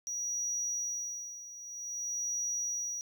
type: tone with tremolo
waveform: triangle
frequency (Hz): 5790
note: F#8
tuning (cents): -38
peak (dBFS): -29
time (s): 0.07-3.01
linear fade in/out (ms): 0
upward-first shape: sine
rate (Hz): 0.52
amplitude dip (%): 80
effects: tanh soft clip ceiling -27 dBFS